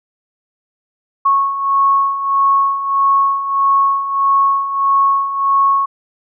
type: beating tone pair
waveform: sine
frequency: 1100 / 1101.6 Hz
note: C#6 / C#6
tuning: -14 / -11 cents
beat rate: 1.6 Hz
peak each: -18 / -12 dBFS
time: 1.25-5.86 s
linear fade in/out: 10 ms
effects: none